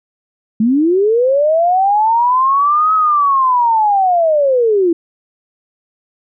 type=linear two-way sweep; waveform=sine; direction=up then down; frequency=208.5 to 1286 to 325.5 Hz; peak=-9 dBFS; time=0.6-4.93 s; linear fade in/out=5 ms; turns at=2.94 s; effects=none